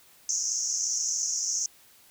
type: band-pass noise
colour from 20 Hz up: pink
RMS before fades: -29 dBFS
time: 0.29-1.66 s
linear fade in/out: 2 ms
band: 5600 to 6900 Hz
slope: 96 dB/octave
effects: white hiss -57 dBFS RMS until 2.1 s